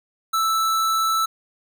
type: tone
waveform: square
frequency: 1318.5 Hz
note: E6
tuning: in tune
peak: -19 dBFS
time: 0.33-1.26 s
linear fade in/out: 10 ms
effects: none